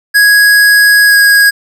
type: tone with pitch glide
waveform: square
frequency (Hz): 1661.2 to 1646.9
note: G#6 to G#6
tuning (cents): 0 to -15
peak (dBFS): -4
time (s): 0.14-1.51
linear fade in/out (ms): 20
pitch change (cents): -15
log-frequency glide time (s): 1.08-1.14
effects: none